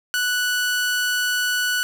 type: tone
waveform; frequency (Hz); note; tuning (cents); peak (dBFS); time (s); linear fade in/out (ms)
sawtooth; 1480; F#6; 0; -16; 0.14-1.83; 0
effects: 7-bit